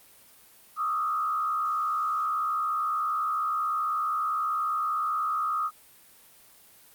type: tone with frequency modulation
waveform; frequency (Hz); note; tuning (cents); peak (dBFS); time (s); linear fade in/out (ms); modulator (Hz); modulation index
sine; 1244.5; D#6; 0; -25; 0.76-5.71; 50; 70; 0.84
effects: white hiss -55 dBFS RMS until 6.94 s + Opus 32 kbps